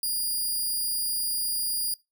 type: tone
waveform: 10% pulse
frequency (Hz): 4841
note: D#8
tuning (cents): -48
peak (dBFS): -19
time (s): 0.03-1.94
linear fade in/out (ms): 2
effects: noise-tail reverb RT60 0.2 s tail -21 dB re dry